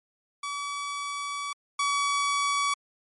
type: tone pair in turn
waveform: sawtooth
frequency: 1143 / 1137.3 Hz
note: D6 / C#6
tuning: -47 / +44 cents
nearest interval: unison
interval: 9 cents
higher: first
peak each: -27 / -20 dBFS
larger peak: second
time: 0.43-1.53 / 1.79-2.74 s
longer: first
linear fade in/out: 5 ms
effects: MP3 48 kbps